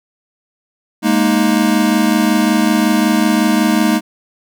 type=chord; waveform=square; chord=Ab suspended second; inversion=none; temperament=equal; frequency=207.7 / 233.1 / 311.1 Hz; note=Ab3 / Bb3 / Eb4; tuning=0 / 0 / 0 cents; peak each=-16 dBFS; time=1.02-4.01 s; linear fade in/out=50 ms; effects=none